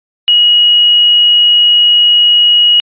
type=tone with quantisation; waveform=sine; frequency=2900 Hz; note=F#7; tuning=35 cents flat; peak=-4 dBFS; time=0.28-2.8 s; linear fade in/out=0 ms; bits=5; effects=resampled to 8000 Hz